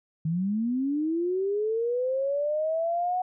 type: linear sweep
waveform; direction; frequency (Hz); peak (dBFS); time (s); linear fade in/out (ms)
sine; up; 153.9 to 740; -24; 0.25-3.22; 5
effects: none